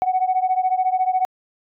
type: beating tone pair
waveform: sine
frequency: 740 / 754 Hz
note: F#5 / F#5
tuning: 0 / +32 cents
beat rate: 14 Hz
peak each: -18 / -20 dBFS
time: 0.02-1.25 s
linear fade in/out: 0 ms
effects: tanh soft clip ceiling -11 dBFS